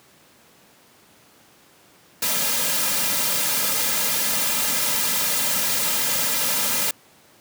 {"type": "noise with comb filter", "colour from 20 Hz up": "white", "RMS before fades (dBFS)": -22, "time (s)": [2.22, 6.91], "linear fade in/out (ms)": 5, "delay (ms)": 2.7, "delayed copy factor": -0.8, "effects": ["pink hiss -53 dBFS RMS until 7.4 s", "high-pass 150 Hz 12 dB/octave"]}